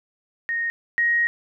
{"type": "tone pair in turn", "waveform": "sine", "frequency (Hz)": [1858, 1880.7], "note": ["A#6", "A#6"], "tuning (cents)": [-6, 15], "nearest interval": "unison", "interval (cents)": 21, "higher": "second", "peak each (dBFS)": [-22, -17], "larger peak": "second", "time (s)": [[0.49, 0.7], [0.98, 1.27]], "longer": "second", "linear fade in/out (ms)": 0, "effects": []}